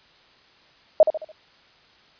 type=tone with echo; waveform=sine; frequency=625 Hz; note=D#5; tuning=8 cents sharp; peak=-8 dBFS; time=1-1.03 s; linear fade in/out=2 ms; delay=72 ms; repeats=4; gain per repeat=-8 dB; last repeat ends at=1.318 s; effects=white hiss -55 dBFS RMS until 2.19 s + resampled to 11025 Hz